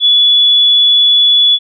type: tone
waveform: sine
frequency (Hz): 3421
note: A7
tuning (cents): -49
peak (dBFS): -5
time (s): 0-1.59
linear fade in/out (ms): 50
effects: none